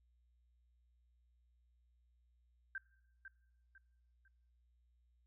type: tone with echo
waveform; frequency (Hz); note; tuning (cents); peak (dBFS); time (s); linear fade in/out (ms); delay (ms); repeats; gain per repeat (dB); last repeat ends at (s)
sine; 1568; G6; 0; -40; 2.75-2.78; 2; 500; 3; -9; 4.28
effects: noise-tail reverb RT60 1.0 s tail -23 dB re dry + added 60 Hz sine -70 dBFS peak until 5.26 s